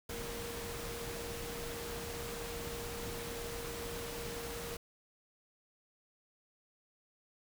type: tone in noise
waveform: sine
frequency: 469 Hz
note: A#4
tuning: 11 cents sharp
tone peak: -44 dBFS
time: 0.09-4.77 s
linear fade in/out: 5 ms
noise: pink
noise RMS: -43 dBFS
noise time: 0.09-4.77 s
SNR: -4 dB
effects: none